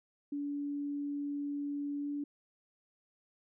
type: tone with pitch glide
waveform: sine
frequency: 287 to 288.7 Hz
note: D4 to D4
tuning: -40 to -30 cents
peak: -34 dBFS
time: 0.32-2.24 s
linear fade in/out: 5 ms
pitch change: +10 cents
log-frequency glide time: 1.99-2.09 s
effects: none